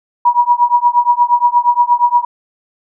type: tone with tremolo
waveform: sine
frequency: 964 Hz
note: B5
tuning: 42 cents flat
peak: -4 dBFS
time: 0.25-2.25 s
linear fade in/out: 5 ms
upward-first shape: triangle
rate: 8.5 Hz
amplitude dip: 100%
effects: none